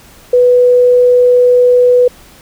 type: tone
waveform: sine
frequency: 493.9 Hz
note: B4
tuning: in tune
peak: -4 dBFS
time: 0.33-2.08 s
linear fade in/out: 5 ms
effects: pink hiss -40 dBFS RMS until 2.41 s